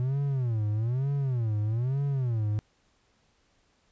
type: tone with vibrato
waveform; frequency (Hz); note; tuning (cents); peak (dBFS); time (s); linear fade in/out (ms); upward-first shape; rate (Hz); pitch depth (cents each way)
triangle; 121.9; B2; -22; -23; 0-2.59; 0; sine; 1.1; 260
effects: pink hiss -68 dBFS RMS until 3.91 s + resampled to 16000 Hz